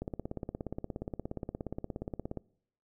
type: click train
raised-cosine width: 2 ms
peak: -23 dBFS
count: 41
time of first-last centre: 0.02-2.373 s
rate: 17 Hz
effects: noise-tail reverb RT60 0.7 s tail -25 dB re dry